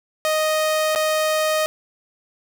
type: tone with dropouts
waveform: sawtooth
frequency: 622.3 Hz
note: D#5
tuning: in tune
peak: -14 dBFS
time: 0.25-1.66 s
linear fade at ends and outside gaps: 0 ms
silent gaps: 0.95-0.959 s
effects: none